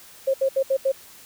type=tone bursts at uneven times; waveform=sine; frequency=537 Hz; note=C5; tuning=45 cents sharp; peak=-17 dBFS; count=5; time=0.27-0.34 / 0.41-0.49 / 0.56-0.63 / 0.7-0.77 / 0.85-0.92 s; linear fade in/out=10 ms; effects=white hiss -47 dBFS RMS until 1.25 s